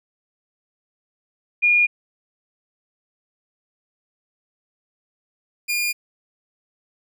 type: tone pair in turn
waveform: sine / sawtooth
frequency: 2430 / 2419 Hz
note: D#7 / D#7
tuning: -42 / -49 cents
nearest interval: unison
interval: 7 cents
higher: first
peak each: -13 / -17 dBFS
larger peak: first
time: 1.62-1.87 / 5.68-5.93 s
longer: neither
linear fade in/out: 20 ms
effects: none